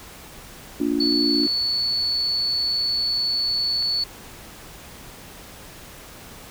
sine chord, Bb major, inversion none, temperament just, 233.1 / 291.4 / 349.6 Hz, Bb3 / D4 / F4, 0 / -13 / +2 cents, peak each -27 / -21 / -26 dBFS, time 0.8-1.47 s, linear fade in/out 5 ms
sine tone, 4439 Hz, C#8, 2 cents sharp, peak -20 dBFS, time 1-4.04 s, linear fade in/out 5 ms
clicks, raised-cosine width 0.3 ms, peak -25 dBFS, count 3, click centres 1.435 / 1.477 / 3.825 s
effects pink hiss -42 dBFS RMS until 6.5 s

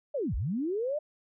sine linear two-way sweep, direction down then up, 620 to 43.65 to 620 Hz, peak -28 dBFS, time 0.14-0.99 s, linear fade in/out 10 ms, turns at 0.35 s, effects none

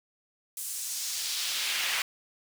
brown noise with high-pass filter sweep, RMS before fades -32 dBFS, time 0.57-2.02 s, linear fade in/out 2 ms, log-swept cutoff 9400 to 2100 Hz, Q 1.3, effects none

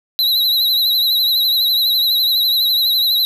square tone with vibrato, 3951 Hz, B7, in tune, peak -13 dBFS, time 0.19-3.25 s, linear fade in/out 0 ms, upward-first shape triangle, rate 12 Hz, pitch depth 81 cents each way, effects none

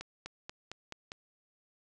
accelerating click train, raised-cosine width 0.2 ms, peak -24 dBFS, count 6, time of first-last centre 0.01-1.119 s, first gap 250 ms, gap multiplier 0.94, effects resampled to 22050 Hz

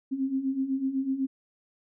sine beating tone pair, 261.6 / 269.6 Hz, C4 / C#4, 0 / -48 cents, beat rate 8 Hz, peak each -32 / -27 dBFS, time 0.11-1.27 s, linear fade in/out 20 ms, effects none

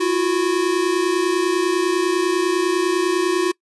square tone pair together, 335.2 / 365.2 Hz, E4 / F#4, +29 / -23 cents, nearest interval minor second, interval 148 cents, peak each -22 / -19 dBFS, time 0-3.52 s, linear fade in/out 10 ms, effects noise-tail reverb RT60 0.1 s tail -24 dB re dry + resampled to 24000 Hz

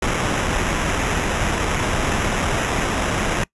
pink noise with sample-and-hold, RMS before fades -21 dBFS, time 0.02-3.44 s, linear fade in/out 5 ms, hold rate 4410 Hz, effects noise-tail reverb RT60 0.1 s tail -23 dB re dry + resampled to 24000 Hz

